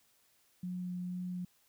sine tone with vibrato, 180 Hz, F#3, 47 cents flat, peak -36 dBFS, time 0.63-1.45 s, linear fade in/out 5 ms, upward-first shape sine, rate 2.1 Hz, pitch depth 8 cents each way, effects white hiss -70 dBFS RMS until 1.68 s

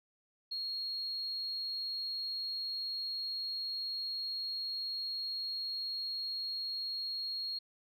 sine tone with amplitude modulation, 4281 Hz, C8, 39 cents sharp, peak -33 dBFS, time 0.51-7.59 s, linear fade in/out 10 ms, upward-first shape sine, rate 185 Hz, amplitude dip 25%, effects tanh soft clip ceiling -29 dBFS + MP3 64 kbps

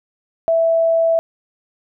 sine tone, 659.3 Hz, E5, in tune, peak -12 dBFS, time 0.48-1.19 s, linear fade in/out 0 ms, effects none

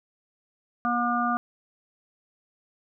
harmonic tone, 240 Hz, B3, 49 cents flat, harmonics 1 / 3 / 5 / 6, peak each -28 / -28 / -26 / -32 dBFS, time 0.85-1.37 s, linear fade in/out 0 ms, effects none

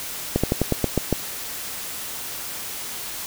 slowing click train, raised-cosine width 2 ms, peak -5 dBFS, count 8, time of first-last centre 0.36-1.127 s, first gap 76 ms, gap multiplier 1.12, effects white hiss -32 dBFS RMS until 3.26 s

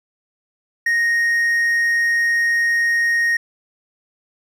triangle tone, 1864.7 Hz, A#6, in tune, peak -13 dBFS, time 0.86-3.37 s, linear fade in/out 5 ms, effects none

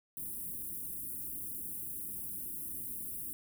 white band-stop noise, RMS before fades -41 dBFS, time 0.17-3.33 s, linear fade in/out 0 ms, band 360 to 9400 Hz, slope 48 dB/octave, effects none

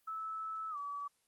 sine tone with pitch glide, 1307 to 1144.4 Hz, E6 to D6, -15 to -45 cents, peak -38 dBFS, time 0.07-1.08 s, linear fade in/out 10 ms, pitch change -230 cents, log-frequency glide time 0.7-0.77 s, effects white hiss -75 dBFS RMS until 1.27 s + Opus 24 kbps

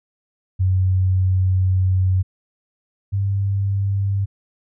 sine tone pair in turn, 93.3 / 98.85 Hz, F#2 / G2, +15 / +15 cents, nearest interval minor second, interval 100 cents, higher second, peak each -14 / -17 dBFS, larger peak first, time 0.59-2.23 / 3.12-4.26 s, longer first, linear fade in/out 20 ms, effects none

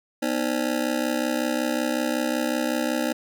25% pulse ring-modulated tone, 277.2 Hz, C#4, in tune, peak -16 dBFS, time 0.22-3.13 s, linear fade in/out 10 ms, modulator 32.7 Hz, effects none

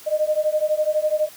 sine beating tone pair, 607 / 619 Hz, D#5 / D#5, -43 / -9 cents, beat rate 12 Hz, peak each -21 dBFS, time 0.06-1.29 s, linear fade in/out 20 ms, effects white hiss -44 dBFS RMS until 1.36 s + high-pass 100 Hz 12 dB/octave

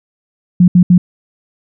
sine tone bursts, 178.2 Hz, F3, 35 cents sharp, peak -3 dBFS, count 3, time 0.6-0.98 s, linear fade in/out 5 ms, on 80 ms, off 70 ms, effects none

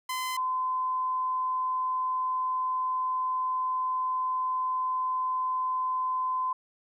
sawtooth / sine tone pair in turn, 1025 / 1025 Hz, C6 / C6, -36 / -36 cents, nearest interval unison, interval 0 cents, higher neither, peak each -26 dBFS, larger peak neither, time 0.09-0.37 / 0.37-6.53 s, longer second, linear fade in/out 5 ms, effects none

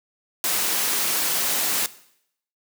white noise, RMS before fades -23 dBFS, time 0.44-1.86 s, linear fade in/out 0 ms, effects noise-tail reverb RT60 0.7 s tail -17 dB re dry + high-pass 200 Hz 12 dB/octave

